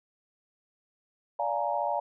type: chord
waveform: sine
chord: Bb dominant seventh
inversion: first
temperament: just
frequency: 582.7 / 699.2 / 839.1 / 932.3 Hz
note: D5 / F5 / Ab5 / Bb5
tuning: -14 / +2 / +18 / 0 cents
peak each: -32 dBFS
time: 1.39-2 s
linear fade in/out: 5 ms
effects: none